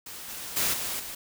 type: noise with level steps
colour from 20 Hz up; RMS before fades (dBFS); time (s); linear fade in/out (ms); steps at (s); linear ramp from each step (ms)
white; -41 / -38 / -26 / -32 / -38; 0.06-1.15; 5; 0.28 / 0.56 / 0.73 / 0.99; 10
effects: none